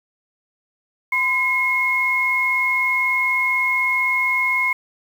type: tone pair together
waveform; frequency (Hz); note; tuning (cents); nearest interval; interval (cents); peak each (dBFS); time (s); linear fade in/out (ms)
sine; 1017.4 / 2162; C6 / C#7; -49 / -44; octave + minor second; 1305; -24 / -17; 1.12-4.73; 5
effects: 7-bit